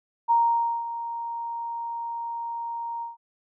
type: tone with ADSR envelope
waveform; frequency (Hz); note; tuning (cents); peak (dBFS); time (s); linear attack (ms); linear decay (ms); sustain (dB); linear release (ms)
sine; 932.3; A#5; 0; -16; 0.28-3.17; 28; 530; -13; 150
effects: none